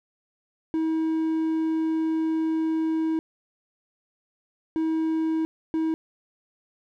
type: tone bursts at uneven times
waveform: triangle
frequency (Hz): 320.2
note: D#4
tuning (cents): +50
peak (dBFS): -20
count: 3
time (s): 0.74-3.19 / 4.76-5.45 / 5.74-5.94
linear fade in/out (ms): 0
effects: none